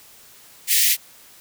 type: high-pass noise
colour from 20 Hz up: white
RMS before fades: -17 dBFS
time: 0.67-0.97 s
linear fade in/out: 50 ms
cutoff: 1800 Hz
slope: 96 dB/octave
effects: white hiss -48 dBFS RMS until 1.4 s